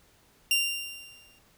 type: tone with exponential decay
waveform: sawtooth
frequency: 2782 Hz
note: F7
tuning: 7 cents flat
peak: -17 dBFS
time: 0.51-1.39 s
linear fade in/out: 2 ms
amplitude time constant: 190 ms
effects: pink hiss -62 dBFS RMS until 1.57 s